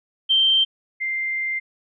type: tone pair in turn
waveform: sine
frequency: 3136 / 2093 Hz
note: G7 / C7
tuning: 0 / 0 cents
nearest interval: perfect fifth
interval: 700 cents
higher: first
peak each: -14 / -22 dBFS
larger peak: first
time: 0.29-0.65 / 1-1.6 s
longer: second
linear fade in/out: 20 ms
effects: none